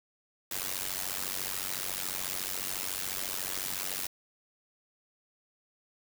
white noise with amplitude modulation, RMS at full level -31 dBFS, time 0.51-4.07 s, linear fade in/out 5 ms, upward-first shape sine, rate 94 Hz, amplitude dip 95%, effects none

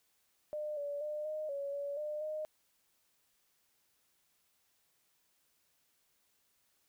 sine tone with pitch steps, 603 / 575 / 602 / 616 / 561 / 568 / 602 / 616 Hz, D5 / D5 / D5 / D#5 / C#5 / C#5 / D5 / D#5, +46 / -37 / +43 / -17 / +21 / +42 / +43 / -17 cents, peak -36 dBFS, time 0.53-2.45 s, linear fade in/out 0 ms, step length 240 ms, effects white hiss -75 dBFS RMS until 6.88 s

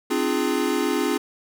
square chord, D half-diminished seventh, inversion third, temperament equal with one note detuned, 261.6 / 301.1 / 349.2 / 415.3 Hz, C4 / D4 / F4 / Ab4, 0 / +43 / 0 / 0 cents, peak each -27 dBFS, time 0.1-1.18 s, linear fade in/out 10 ms, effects none

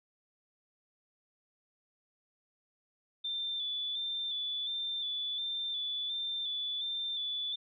sine tone with vibrato, 3520 Hz, A7, in tune, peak -33 dBFS, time 3.24-7.56 s, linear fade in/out 10 ms, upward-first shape square, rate 1.4 Hz, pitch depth 28 cents each way, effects none

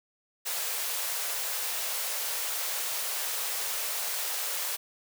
white high-pass noise, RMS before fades -32 dBFS, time 0.45-4.77 s, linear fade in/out 20 ms, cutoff 440 Hz, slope 48 dB/octave, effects none

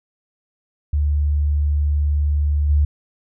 sine tone with level steps, 73.42 Hz, D2, in tune, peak -15 / -12 dBFS, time 0.93-2.85 s, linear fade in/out 5 ms, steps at 2.69 s, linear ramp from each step 10 ms, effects none

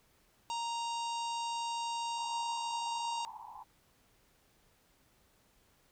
harmonic tone, 932.3 Hz, A#5, in tune, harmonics 1 / 3 / 4 / 5 / 6 / 7 / 8 / 9, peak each -35 / -45 / -47 / -49 / -51 / -52 / -53 / -54 dBFS, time 0.5-3.25 s, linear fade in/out 0 ms
white band-pass noise, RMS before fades -48 dBFS, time 2.16-3.64 s, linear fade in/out 20 ms, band 830 to 990 Hz, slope 96 dB/octave
effects pink hiss -69 dBFS RMS until 5.91 s

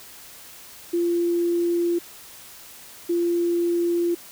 sine tone pair in turn, 344.4 / 344.4 Hz, F4 / F4, -24 / -24 cents, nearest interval unison, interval 0 cents, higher neither, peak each -19 dBFS, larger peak neither, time 0.93-1.99 / 3.09-4.15 s, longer neither, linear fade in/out 10 ms, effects white hiss -44 dBFS RMS until 4.31 s

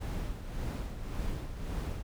brown noise with tremolo, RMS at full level -34 dBFS, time 0-2.03 s, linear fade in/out 20 ms, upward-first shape sine, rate 1.8 Hz, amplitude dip 55%, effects none

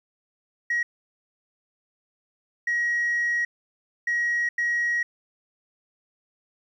sine tone bursts at uneven times, 1900 Hz, A#6, 33 cents sharp, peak -20 dBFS, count 4, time 0.7-0.83 / 2.67-3.45 / 4.07-4.49 / 4.58-5.03 s, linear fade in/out 5 ms, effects tanh soft clip ceiling -19 dBFS + 10-bit

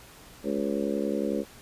harmonic tone with a mistuned harmonic, 70.8 Hz, C#2, 37 cents sharp, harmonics 3 / 4 / 5 / 6 / 7 / 8, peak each -31 / -32 / -33 / -34 / -34 / -35 dBFS, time 0.43-1.45 s, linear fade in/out 50 ms, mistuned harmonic 8, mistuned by -31 cents, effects pink hiss -50 dBFS RMS until 1.61 s + resampled to 32000 Hz

